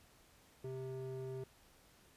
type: tone with band-pass filter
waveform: square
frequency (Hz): 131.1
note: C3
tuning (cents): +4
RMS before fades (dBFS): -44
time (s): 0.64-1.44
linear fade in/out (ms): 5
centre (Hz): 310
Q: 3.5
effects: pink hiss -66 dBFS RMS until 2.16 s + resampled to 32000 Hz